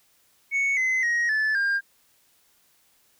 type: tone with pitch steps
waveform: sine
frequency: 2217 / 2045 / 1885.9 / 1739.4 / 1604.3 Hz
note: C#7 / C7 / A#6 / A6 / G6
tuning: 0 / -40 / +20 / -20 / +40 cents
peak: -18 dBFS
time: 0.51-1.81 s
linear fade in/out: 50 ms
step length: 260 ms
effects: tanh soft clip ceiling -20 dBFS + white hiss -63 dBFS RMS until 3.19 s